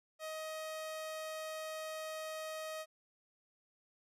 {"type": "tone", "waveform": "sawtooth", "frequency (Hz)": 629, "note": "D#5", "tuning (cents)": 19, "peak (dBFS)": -37, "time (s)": [0.19, 2.86], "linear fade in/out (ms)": 50, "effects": ["resampled to 32000 Hz"]}